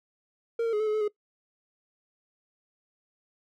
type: tone with pitch steps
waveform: triangle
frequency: 462.2 / 457 / 420.7 / 433.9 / 425.6 / 431.8 / 418.6 Hz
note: A#4 / A#4 / G#4 / A4 / G#4 / A4 / G#4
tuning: -15 / -34 / +22 / -24 / +42 / -33 / +14 cents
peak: -22 dBFS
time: 0.59-1.08 s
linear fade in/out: 5 ms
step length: 70 ms
effects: noise-tail reverb RT60 0.1 s tail -21 dB re dry